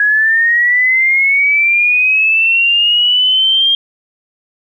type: linear sweep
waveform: sine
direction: up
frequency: 1661.2 to 3221 Hz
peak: -8 dBFS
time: 0-3.75 s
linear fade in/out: 2 ms
effects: 8-bit